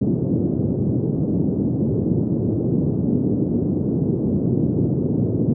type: band-pass noise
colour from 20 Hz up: pink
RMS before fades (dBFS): -20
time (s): 0.01-5.54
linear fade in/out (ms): 10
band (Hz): 110 to 380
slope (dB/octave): 24
effects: none